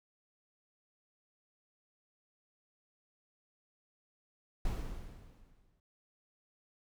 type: noise with exponential decay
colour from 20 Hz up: brown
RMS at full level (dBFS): -33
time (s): 4.65-5.8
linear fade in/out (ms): 2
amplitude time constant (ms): 250
effects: none